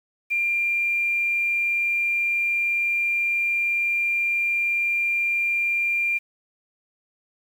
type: tone with quantisation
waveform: sine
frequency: 2387 Hz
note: D7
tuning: 28 cents sharp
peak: -20 dBFS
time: 0.3-6.19 s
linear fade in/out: 20 ms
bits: 8
effects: none